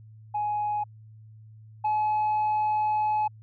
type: tone pair in turn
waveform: sine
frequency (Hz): 837 / 852.1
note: G#5 / G#5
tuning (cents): +13 / +44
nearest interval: unison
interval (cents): 31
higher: second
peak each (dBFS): -24 / -20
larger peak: second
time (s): 0.34-0.84 / 1.84-3.28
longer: second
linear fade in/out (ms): 10
effects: tanh soft clip ceiling -21 dBFS + added 109 Hz sine -46 dBFS peak until 3.42 s